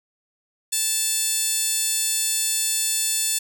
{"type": "tone with high-pass filter", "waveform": "15% pulse", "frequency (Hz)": 880, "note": "A5", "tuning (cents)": 0, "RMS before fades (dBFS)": -23, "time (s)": [0.72, 3.39], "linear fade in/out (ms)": 10, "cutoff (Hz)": 6100, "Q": 2, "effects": []}